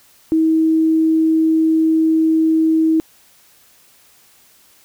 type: tone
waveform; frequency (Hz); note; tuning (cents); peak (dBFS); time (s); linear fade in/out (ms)
sine; 320; D#4; +49; -11; 0.32-3; 0
effects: white hiss -51 dBFS RMS until 4.84 s

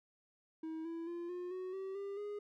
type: tone with pitch steps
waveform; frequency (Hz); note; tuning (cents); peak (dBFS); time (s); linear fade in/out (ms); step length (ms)
triangle; 320 / 331.9 / 344.2 / 356.9 / 370.1 / 383.9 / 398.1 / 412.8; D#4 / E4 / F4 / F4 / F#4 / G4 / G4 / G#4; +49 / +12 / -25 / +38 / 0 / -36 / +27 / -10; -38; 0.63-2.39; 5; 220
effects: none

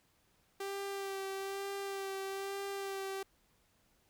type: tone with vibrato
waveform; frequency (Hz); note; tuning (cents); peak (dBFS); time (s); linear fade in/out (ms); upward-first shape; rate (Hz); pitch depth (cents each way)
sawtooth; 392; G4; 0; -34; 0.6-3.23; 5; sine; 1.1; 20
effects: pink hiss -72 dBFS RMS until 4.09 s

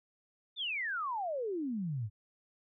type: exponential sweep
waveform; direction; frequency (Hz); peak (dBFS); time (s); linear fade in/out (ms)
sine; down; 3676 to 98; -33; 0.56-2.1; 50
effects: none

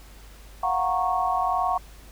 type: chord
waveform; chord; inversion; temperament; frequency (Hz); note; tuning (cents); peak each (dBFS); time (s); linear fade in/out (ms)
sine; Gb major seventh; third; equal with one note detuned; 698.5 / 740 / 932.3 / 1101.7; F5 / Gb5 / Bb5 / Db6; 0 / 0 / 0 / -11; -29 / -25 / -29 / -26; 0.63-1.78; 5
effects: added 50 Hz sine -44 dBFS peak until 2.11 s + pink hiss -51 dBFS RMS until 2.11 s

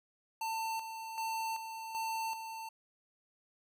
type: tone with tremolo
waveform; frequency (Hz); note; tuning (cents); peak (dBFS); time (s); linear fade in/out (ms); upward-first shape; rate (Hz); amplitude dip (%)
square; 896; A5; +31; -35; 0.41-2.69; 5; square; 1.3; 55
effects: none

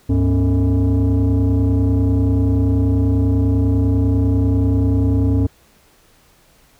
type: tone with frequency modulation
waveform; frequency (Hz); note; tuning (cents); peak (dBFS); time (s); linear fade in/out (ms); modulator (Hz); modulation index
sine; 101.6; G#2; -38; -10; 0.09-5.47; 10; 173; 1.2
effects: tanh soft clip ceiling -11 dBFS + pink hiss -53 dBFS RMS until 6.79 s

